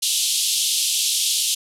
pink band-pass noise, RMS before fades -21 dBFS, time 0.02-1.55 s, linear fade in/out 10 ms, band 3000 to 12000 Hz, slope 48 dB/octave, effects none

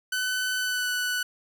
sawtooth tone with pitch glide, 1507 to 1486.3 Hz, F#6 to F#6, +31 to +7 cents, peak -22 dBFS, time 0.12-1.23 s, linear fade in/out 5 ms, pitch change -24 cents, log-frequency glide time 0.57-0.9 s, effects none

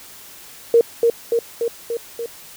sine tone with echo, 466.2 Hz, A#4, in tune, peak -8 dBFS, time 0.74-0.81 s, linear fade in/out 2 ms, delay 290 ms, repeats 5, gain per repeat -3 dB, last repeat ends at 2.26 s, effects white hiss -41 dBFS RMS until 2.56 s

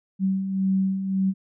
sine beating tone pair, 190 / 191.8 Hz, F#3 / G3, +46 / -37 cents, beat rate 1.8 Hz, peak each -29 / -21 dBFS, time 0.19-1.34 s, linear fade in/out 50 ms, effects none

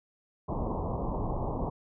pink low-pass noise, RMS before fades -32 dBFS, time 0.48-1.7 s, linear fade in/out 10 ms, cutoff 1100 Hz, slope 96 dB/octave, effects none

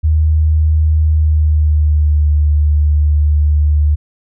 sine tone with pitch glide, 77.78 to 74.61 Hz, D#2 to D2, 0 to +28 cents, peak -8 dBFS, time 0.03-3.96 s, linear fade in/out 20 ms, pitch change -72 cents, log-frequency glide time 1.06-2.26 s, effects none

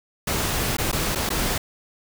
pink noise with dropouts, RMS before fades -24 dBFS, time 0.27-1.58 s, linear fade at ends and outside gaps 5 ms, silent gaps 0.769-0.783 / 0.916-0.927 / 1.151-1.156 / 1.292-1.302 s, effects none

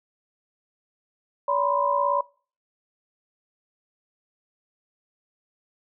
sine tone cluster, 570 / 975 / 1033 Hz, C#5 / B5 / C6, +48 / -23 / -22 cents, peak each -25 dBFS, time 1.48-2.21 s, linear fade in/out 5 ms, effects noise-tail reverb RT60 0.4 s tail -22 dB re dry

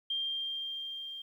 sine tone with level ramp, 3187 Hz, G7, 28 cents sharp, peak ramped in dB -30 to -40 dBFS, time 0.1-1.22 s, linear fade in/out 5 ms, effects 11-bit

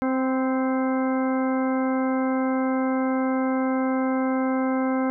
harmonic tone with a mistuned harmonic, 261.6 Hz, C4, in tune, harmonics 1 / 2 / 3 / 4 / 5 / 6 / 8, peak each -22 / -28 / -32 / -34 / -36 / -38 / -40 dBFS, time 0.02-5.1 s, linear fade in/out 0 ms, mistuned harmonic 4, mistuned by -19 cents, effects none

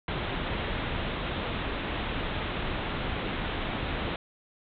pink low-pass noise, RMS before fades -32 dBFS, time 0.08-4.16 s, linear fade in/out 2 ms, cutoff 3800 Hz, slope 96 dB/octave, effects none

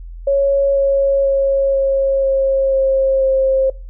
sine tone with pitch steps, 554.4 / 550.6 / 546.8 / 543 / 539.2 / 535.5 / 531.8 Hz, C#5 / C#5 / C#5 / C#5 / C#5 / C5 / C5, 0 / -12 / -24 / -36 / -48 / +40 / +28 cents, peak -11 dBFS, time 0.27-3.7 s, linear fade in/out 5 ms, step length 490 ms, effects noise-tail reverb RT60 0.3 s tail -22 dB re dry + added 42 Hz sine -29 dBFS peak until 3.89 s

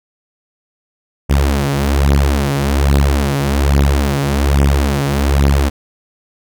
sawtooth beating tone pair, 69.3 / 70.5 Hz, C#2 / C#2, 0 / +30 cents, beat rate 1.2 Hz, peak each -10 dBFS, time 1.29-5.7 s, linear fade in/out 20 ms, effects none

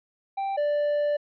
triangle tone pair in turn, 784 / 587.3 Hz, G5 / D5, 0 / 0 cents, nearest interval perfect fourth, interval 500 cents, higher first, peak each -24 / -20 dBFS, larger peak second, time 0.37-0.57 / 0.57-1.17 s, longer second, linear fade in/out 10 ms, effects resampled to 11025 Hz

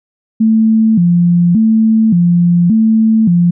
sine tone with vibrato, 196 Hz, G3, in tune, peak -6 dBFS, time 0.4-3.51 s, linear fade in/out 10 ms, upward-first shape square, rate 0.87 Hz, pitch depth 210 cents each way, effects none

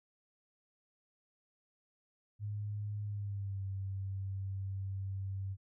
sine tone with pitch glide, 103.83 to 96.88 Hz, G#2 to G2, 0 to -20 cents, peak -36 dBFS, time 2.39-5.57 s, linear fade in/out 50 ms, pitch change -120 cents, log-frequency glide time 3.04-3.63 s, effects none

